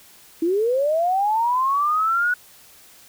sine linear sweep, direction up, 317.4 to 1480 Hz, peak -17 dBFS, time 0.42-2.34 s, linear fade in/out 5 ms, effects white hiss -49 dBFS RMS until 3.08 s

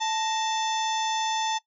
harmonic tone with a mistuned harmonic, 881 Hz, A5, 2 cents sharp, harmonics 1 / 2 / 3 / 4 / 5 / 6 / 7 / 8, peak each -26 / -37 / -40 / -31 / -45 / -40 / -36 / -46 dBFS, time 0-1.59 s, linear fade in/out 20 ms, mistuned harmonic 2, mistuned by +95 cents, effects noise-tail reverb RT60 0.1 s tail -18 dB re dry

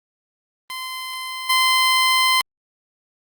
15% pulse tone with level steps, 1034 Hz, C6, 21 cents flat, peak -21 / -8 dBFS, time 0.7-2.41 s, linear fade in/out 0 ms, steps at 1.49 s, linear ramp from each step 10 ms, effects Opus 24 kbps

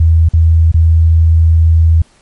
sine tone with dropouts, 81.5 Hz, E2, 19 cents flat, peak -4 dBFS, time 0-2.02 s, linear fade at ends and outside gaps 5 ms, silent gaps 0.288-0.335 / 0.717-0.742 s, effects pink hiss -49 dBFS RMS until 2.21 s + MP3 48 kbps

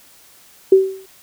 sine tone with exponential decay, 382.9 Hz, G4, 41 cents flat, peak -3 dBFS, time 0.72-1.06 s, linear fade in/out 5 ms, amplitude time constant 73 ms, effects white hiss -48 dBFS RMS until 1.22 s

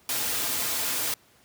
white noise with comb filter, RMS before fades -28 dBFS, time 0.09-1.14 s, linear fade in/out 2 ms, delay 5.3 ms, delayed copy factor -0.5, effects pink hiss -59 dBFS RMS until 1.44 s + high-pass 100 Hz 12 dB/octave

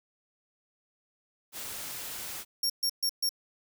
white noise, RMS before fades -39 dBFS, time 1.52-2.45 s, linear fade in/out 50 ms
sawtooth tone bursts, 5530 Hz, F8, 18 cents flat, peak -23 dBFS, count 4, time 2.63-3.292 s, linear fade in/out 5 ms, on 68 ms, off 130 ms
effects none

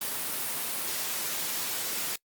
white high-pass noise, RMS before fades -32 dBFS, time 0.01-2.16 s, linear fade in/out 5 ms, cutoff 150 Hz, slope 12 dB/octave, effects noise-tail reverb RT60 0.1 s tail -24 dB re dry + Opus 32 kbps

